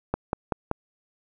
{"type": "click train", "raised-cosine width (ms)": 1, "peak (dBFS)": -10, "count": 4, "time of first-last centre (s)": [0.14, 0.714], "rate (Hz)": 5.23, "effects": []}